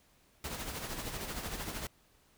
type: noise with tremolo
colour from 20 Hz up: pink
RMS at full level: -38 dBFS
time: 0.44-1.87 s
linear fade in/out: 2 ms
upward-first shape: sine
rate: 13 Hz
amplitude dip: 50%
effects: pink hiss -67 dBFS RMS until 2.37 s